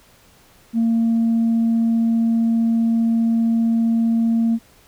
sine tone, 228.8 Hz, A#3, 32 cents flat, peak -13 dBFS, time 0.73-4.59 s, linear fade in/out 50 ms, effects tanh soft clip ceiling -12 dBFS + pink hiss -52 dBFS RMS until 4.87 s

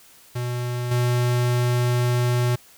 square tone with level steps, 122.4 Hz, B2, 15 cents flat, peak -25 / -19 dBFS, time 0.35-2.56 s, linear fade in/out 10 ms, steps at 0.91 s, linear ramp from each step 5 ms, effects white hiss -51 dBFS RMS until 2.77 s

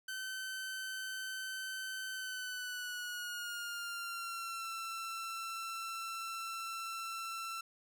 sawtooth tone with pitch glide, 1533 to 1342.3 Hz, G6 to E6, -39 to +31 cents, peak -36 dBFS, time 0.08-7.61 s, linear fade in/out 5 ms, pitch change -230 cents, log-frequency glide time 2.12-4.68 s, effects none

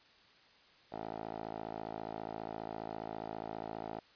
10% pulse tone with band-pass filter, 54.8 Hz, A1, 6 cents flat, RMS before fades -43 dBFS, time 0.92-4 s, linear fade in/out 5 ms, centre 630 Hz, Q 3, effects white hiss -63 dBFS RMS until 4.15 s + resampled to 11025 Hz

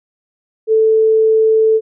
sine tone, 440.6 Hz, A4, 2 cents sharp, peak -8 dBFS, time 0.67-1.81 s, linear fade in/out 50 ms, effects none

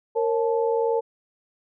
sine tone cluster, 461.1 / 543 / 870 Hz, A#4 / C#5 / A5, -19 / -36 / -20 cents, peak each -21 / -28 / -28 dBFS, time 0.15-1.01 s, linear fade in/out 20 ms, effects none

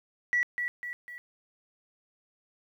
sine tone with echo, 1946 Hz, B6, 26 cents flat, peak -22 dBFS, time 0.33-0.43 s, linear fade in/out 0 ms, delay 250 ms, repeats 3, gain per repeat -6 dB, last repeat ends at 1.18 s, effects tanh soft clip ceiling -18 dBFS + 10-bit

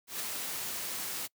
white noise with ADSR envelope, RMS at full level -35 dBFS, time 0.07-1.28 s, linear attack 130 ms, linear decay 6 ms, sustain -2 dB, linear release 28 ms, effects noise-tail reverb RT60 0.1 s tail -25 dB re dry + high-pass 100 Hz 12 dB/octave

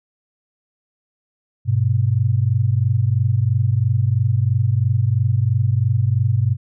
sine tone pair together, 101.3 / 124.3 Hz, G#2 / B2, -43 / +12 cents, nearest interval major third, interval 355 cents, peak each -17 dBFS, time 1.65-6.57 s, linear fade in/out 50 ms, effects none

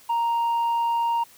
triangle tone with tanh clipping, 932.3 Hz, A#5, in tune, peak -21 dBFS, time 0.09-1.24 s, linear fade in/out 10 ms, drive 7 dB, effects white hiss -52 dBFS RMS until 1.37 s

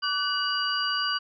sine tone cluster, 1154 / 1499 / 2911 / 4726 Hz, D6 / F#6 / F#7 / D8, -31 / +22 / -29 / +10 cents, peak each -30 dBFS, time 0.02-1.19 s, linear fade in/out 20 ms, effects none

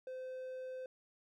triangle tone, 515 Hz, C5, 28 cents flat, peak -40 dBFS, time 0.07-0.86 s, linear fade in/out 2 ms, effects none

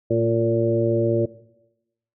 harmonic tone with a mistuned harmonic, 114.7 Hz, A#2, 28 cents flat, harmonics 1 / 2 / 3 / 4 / 5, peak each -24 / -27 / -21 / -25 / -23 dBFS, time 0.1-1.26 s, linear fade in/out 10 ms, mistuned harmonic 3, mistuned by +20 cents, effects noise-tail reverb RT60 0.9 s tail -18 dB re dry

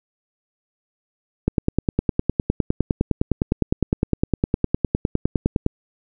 click train, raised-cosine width 3 ms, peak -4 dBFS, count 42, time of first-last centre 1.48-5.664 s, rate 9.8 Hz, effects none

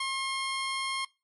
15% pulse tone, 1071 Hz, C6, 40 cents sharp, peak -23 dBFS, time 0-1.05 s, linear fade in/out 5 ms, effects noise-tail reverb RT60 0.3 s tail -24 dB re dry + MP3 48 kbps

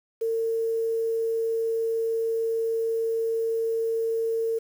sine tone with quantisation, 453.3 Hz, A#4, 48 cents flat, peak -23 dBFS, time 0.21-4.59 s, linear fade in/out 10 ms, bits 8, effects none

